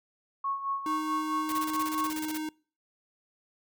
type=tone with tremolo; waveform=sine; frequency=1100 Hz; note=C#6; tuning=14 cents flat; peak=-27 dBFS; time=0.44-2.1 s; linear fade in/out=5 ms; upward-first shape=sine; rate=4.6 Hz; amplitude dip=65%
type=tone; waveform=square; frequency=310 Hz; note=D#4; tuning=6 cents flat; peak=-33 dBFS; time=0.86-2.49 s; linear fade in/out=2 ms
type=noise bursts; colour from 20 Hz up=white; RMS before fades=-38 dBFS; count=15; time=1.49-2.375 s; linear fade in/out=0 ms; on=31 ms; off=30 ms
effects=noise-tail reverb RT60 0.4 s tail -25 dB re dry